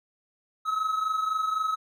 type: tone pair together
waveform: triangle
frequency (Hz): 1280.1 / 1304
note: D#6 / E6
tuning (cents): +49 / -19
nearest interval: unison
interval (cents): 32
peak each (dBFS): -24 / -30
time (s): 0.65-1.76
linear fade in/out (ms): 20
effects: none